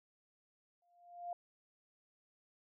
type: tone with exponential growth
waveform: sine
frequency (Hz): 700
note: F5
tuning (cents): +4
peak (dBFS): -37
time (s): 0.82-1.33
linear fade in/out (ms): 2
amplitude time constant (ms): 110
effects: none